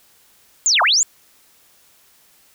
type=linear two-way sweep; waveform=sine; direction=down then up; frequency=7459 to 622.3 to 7459 Hz; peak=-12 dBFS; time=0.66-1.03 s; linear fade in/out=0 ms; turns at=0.82 s; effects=white hiss -54 dBFS RMS until 2.54 s